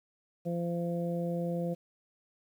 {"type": "harmonic tone", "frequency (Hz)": 171.7, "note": "F3", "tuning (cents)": -29, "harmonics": [1, 2, 3, 4], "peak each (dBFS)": [-32, -40, -35, -44], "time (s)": [0.45, 1.75], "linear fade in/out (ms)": 20, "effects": ["10-bit"]}